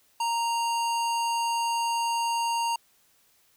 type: tone with low-pass filter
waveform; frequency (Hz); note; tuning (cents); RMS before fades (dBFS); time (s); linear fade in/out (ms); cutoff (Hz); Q
square; 930; A#5; -4; -27; 0.2-2.76; 5; 9400; 1.1
effects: white hiss -64 dBFS RMS until 3.56 s